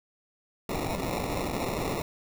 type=noise with sample-and-hold; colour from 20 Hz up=blue; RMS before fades=-31 dBFS; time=0.69-2.02 s; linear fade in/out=2 ms; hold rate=1575 Hz; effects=none